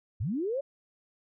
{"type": "linear sweep", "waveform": "sine", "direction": "up", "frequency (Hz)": [77, 577], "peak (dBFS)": -28, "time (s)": [0.2, 0.61], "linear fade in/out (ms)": 10, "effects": []}